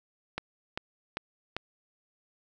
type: click train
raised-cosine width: 0.3 ms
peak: -16 dBFS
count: 4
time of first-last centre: 0.38-1.566 s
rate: 2.53 Hz
effects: none